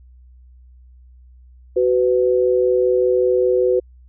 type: tone pair together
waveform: sine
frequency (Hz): 374 / 499.2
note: F#4 / B4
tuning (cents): +19 / +19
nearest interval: perfect fourth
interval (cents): 500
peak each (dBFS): -16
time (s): 1.76-3.8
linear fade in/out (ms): 10
effects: added 62 Hz sine -43 dBFS peak until 4.08 s